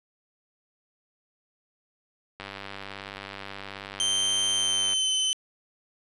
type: click train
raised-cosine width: 0.3 ms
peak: -21 dBFS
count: 251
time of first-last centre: 2.4-4.933 s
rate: 98.7 Hz
type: tone with pitch glide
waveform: sawtooth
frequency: 3129 to 3052 Hz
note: G7 to G7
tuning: -4 to -47 cents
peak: -20 dBFS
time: 4-5.33 s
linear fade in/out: 0 ms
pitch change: -43 cents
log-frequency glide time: 4.55-5.13 s
effects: resampled to 24000 Hz + 8-bit